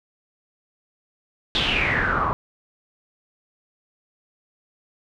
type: noise with low-pass filter sweep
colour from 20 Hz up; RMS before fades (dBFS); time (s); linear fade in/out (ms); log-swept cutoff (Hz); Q
pink; -22; 1.55-2.33; 0; 3700 to 1000; 7.7
effects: none